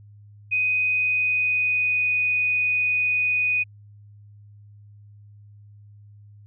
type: tone with pitch glide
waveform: sine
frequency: 2500 to 2484 Hz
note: D#7 to D#7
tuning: +8 to -3 cents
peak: -19 dBFS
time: 0.51-3.64 s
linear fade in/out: 20 ms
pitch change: -11 cents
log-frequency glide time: 0.86-2.12 s
effects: added 103 Hz sine -45 dBFS peak until 6.46 s